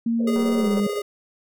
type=tone with pitch glide; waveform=sine; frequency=231.1 to 203.5 Hz; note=A#3 to G#3; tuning=-15 to -35 cents; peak=-19 dBFS; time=0.06-0.87 s; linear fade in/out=5 ms; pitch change=-220 cents; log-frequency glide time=0.58-0.7 s
type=band-pass noise; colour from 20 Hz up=white; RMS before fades=-32 dBFS; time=0.19-1.02 s; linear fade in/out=10 ms; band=420 to 590 Hz; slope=96 dB/octave
type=tone with tremolo; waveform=square; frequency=411.8 Hz; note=G#4; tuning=15 cents flat; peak=-25 dBFS; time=0.27-1.02 s; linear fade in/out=5 ms; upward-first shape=square; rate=16 Hz; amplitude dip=25%
type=click train; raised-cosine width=1 ms; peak=-23 dBFS; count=84; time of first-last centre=0.36-0.797 s; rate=190 Hz
effects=none